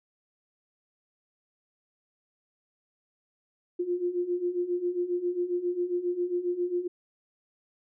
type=beating tone pair; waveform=sine; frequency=349.2 / 356.6 Hz; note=F4 / F4; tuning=0 / +36 cents; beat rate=7.4 Hz; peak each=-32 / -28 dBFS; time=3.79-6.88 s; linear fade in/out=10 ms; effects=none